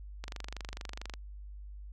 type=click train; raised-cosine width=0.2 ms; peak=-23 dBFS; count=23; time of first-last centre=0.24-1.138 s; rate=24.5 Hz; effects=added 50 Hz sine -43 dBFS peak until 1.92 s